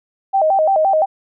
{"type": "tone with vibrato", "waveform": "sine", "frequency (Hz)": 698.5, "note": "F5", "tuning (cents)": 0, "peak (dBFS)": -11, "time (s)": [0.33, 1.06], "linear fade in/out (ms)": 20, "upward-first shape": "square", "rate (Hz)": 5.8, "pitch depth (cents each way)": 190, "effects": []}